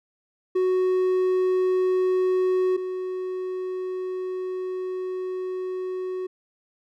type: tone pair in turn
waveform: triangle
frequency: 370 / 370 Hz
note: F#4 / F#4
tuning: 0 / 0 cents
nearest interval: unison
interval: 0 cents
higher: neither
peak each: -17 / -25 dBFS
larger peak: first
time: 0.55-2.77 / 2.77-6.27 s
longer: second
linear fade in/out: 10 ms
effects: none